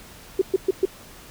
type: tone bursts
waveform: sine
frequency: 379.9 Hz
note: F#4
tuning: 46 cents sharp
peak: -14 dBFS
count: 4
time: 0.39-0.854 s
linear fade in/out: 5 ms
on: 26 ms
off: 120 ms
effects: pink hiss -45 dBFS RMS until 1.3 s